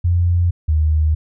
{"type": "tone pair in turn", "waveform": "sine", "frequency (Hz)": [87.3, 77.48], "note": ["F2", "D#2"], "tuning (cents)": [0, -7], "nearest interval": "major second", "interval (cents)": 207, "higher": "first", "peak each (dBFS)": -12, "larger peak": "neither", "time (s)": [[0.04, 0.51], [0.68, 1.15]], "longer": "neither", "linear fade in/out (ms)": 10, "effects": []}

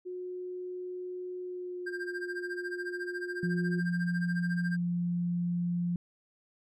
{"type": "tone with pitch glide", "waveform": "sine", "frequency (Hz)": [363.1, 356.5], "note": ["F#4", "F4"], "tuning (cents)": [-33, 36], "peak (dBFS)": -36, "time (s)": [0.05, 3.81], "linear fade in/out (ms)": 20, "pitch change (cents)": -31, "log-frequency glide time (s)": [1.41, 1.98]}
{"type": "tone with tremolo", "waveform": "triangle", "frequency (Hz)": 1591, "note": "G6", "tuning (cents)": 25, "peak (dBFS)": -32, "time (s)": [1.86, 4.77], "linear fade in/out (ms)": 10, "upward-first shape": "sine", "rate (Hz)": 14, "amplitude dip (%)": 90}
{"type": "tone", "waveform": "sine", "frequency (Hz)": 174.4, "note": "F3", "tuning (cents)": -2, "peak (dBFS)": -28, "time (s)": [3.43, 5.96], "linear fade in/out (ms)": 2}
{"effects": []}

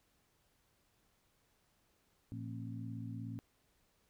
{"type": "harmonic tone with a mistuned harmonic", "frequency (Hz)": 56.9, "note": "A#1", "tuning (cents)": -41, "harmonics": [2, 3, 4, 5], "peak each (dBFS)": [-43, -51, -48, -48], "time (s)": [2.32, 3.39], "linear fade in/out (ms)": 0, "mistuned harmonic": 5, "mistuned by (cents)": -92, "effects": ["pink hiss -75 dBFS RMS until 4.09 s"]}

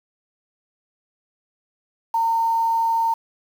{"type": "tone with quantisation", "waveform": "sine", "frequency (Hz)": 913, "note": "A#5", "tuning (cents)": -36, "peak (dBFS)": -17, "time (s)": [2.14, 3.14], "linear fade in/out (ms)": 5, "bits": 7, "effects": []}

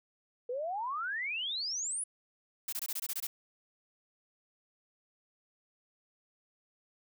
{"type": "exponential sweep", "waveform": "sine", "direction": "up", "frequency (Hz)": [471.4, 10270], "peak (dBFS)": -33, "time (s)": [0.49, 2.04], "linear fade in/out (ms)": 5}
{"type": "noise bursts", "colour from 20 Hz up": "blue", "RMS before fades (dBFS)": -36, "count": 9, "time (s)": [2.68, 3.27], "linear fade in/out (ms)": 5, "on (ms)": 46, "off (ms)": 22}
{"effects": []}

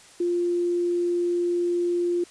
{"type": "tone", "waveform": "sine", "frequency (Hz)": 349.2, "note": "F4", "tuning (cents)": 0, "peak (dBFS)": -21, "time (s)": [0.2, 2.24], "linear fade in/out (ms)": 5, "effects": ["white hiss -50 dBFS RMS until 2.3 s", "resampled to 22050 Hz"]}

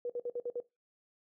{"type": "tone bursts", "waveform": "sine", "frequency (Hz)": 484.1, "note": "B4", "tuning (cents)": -35, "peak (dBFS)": -33, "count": 6, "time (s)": [0.05, 0.602], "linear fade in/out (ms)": 2, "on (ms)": 47, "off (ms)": 54, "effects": ["noise-tail reverb RT60 0.2 s tail -18 dB re dry"]}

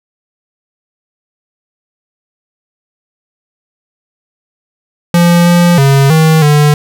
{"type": "tone with pitch steps", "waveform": "square", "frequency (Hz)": [172.6, 173.9, 137.5, 158.8, 148.3], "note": ["F3", "F3", "C#3", "D#3", "D3"], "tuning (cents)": [-20, -7, -14, 36, 17], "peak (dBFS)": -5, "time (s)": [5.14, 6.74], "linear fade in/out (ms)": 2, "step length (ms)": 320, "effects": []}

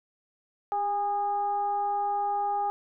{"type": "tone with frequency modulation", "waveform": "sine", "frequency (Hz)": 816, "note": "G#5", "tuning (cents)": -31, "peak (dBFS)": -25, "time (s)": [0.72, 2.7], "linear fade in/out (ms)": 0, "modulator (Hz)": 414, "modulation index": 0.46, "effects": []}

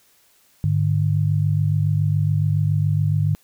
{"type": "tone pair together", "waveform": "sine", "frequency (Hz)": [102.86, 150], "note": ["G#2", "D3"], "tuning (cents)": [-16, 37], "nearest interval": "perfect fifth", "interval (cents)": 653, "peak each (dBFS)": -19, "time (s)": [0.64, 3.35], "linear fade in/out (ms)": 0, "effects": ["white hiss -58 dBFS RMS until 3.43 s"]}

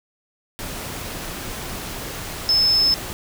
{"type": "tone in noise", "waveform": "sine", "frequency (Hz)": 5230, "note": "E8", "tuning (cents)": -15, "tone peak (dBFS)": -14, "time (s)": [2.49, 2.94], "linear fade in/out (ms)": 0, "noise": "pink", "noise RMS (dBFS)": -31, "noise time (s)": [0.59, 3.13], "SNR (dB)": 14, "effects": []}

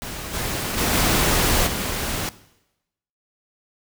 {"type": "noise with level steps", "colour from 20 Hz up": "pink", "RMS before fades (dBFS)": [-32, -26, -21, -19, -26], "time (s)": [0.02, 2.29], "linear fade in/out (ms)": 0, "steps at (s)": [0.33, 0.77, 0.92, 1.66], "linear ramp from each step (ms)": 20, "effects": ["noise-tail reverb RT60 0.9 s tail -18 dB re dry"]}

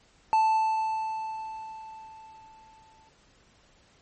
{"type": "tone with exponential decay", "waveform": "triangle", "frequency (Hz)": 880, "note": "A5", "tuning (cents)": 0, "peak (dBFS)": -16, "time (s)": [0.33, 3.09], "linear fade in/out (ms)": 0, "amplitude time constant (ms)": 600, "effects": ["pink hiss -61 dBFS RMS until 4.01 s", "MP3 32 kbps"]}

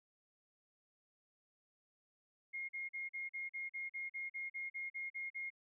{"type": "tone bursts", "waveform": "sine", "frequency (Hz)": 2141, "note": "C7", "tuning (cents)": 39, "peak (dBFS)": -40, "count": 15, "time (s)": [2.53, 5.504], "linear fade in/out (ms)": 20, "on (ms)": 160, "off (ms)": 41, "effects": []}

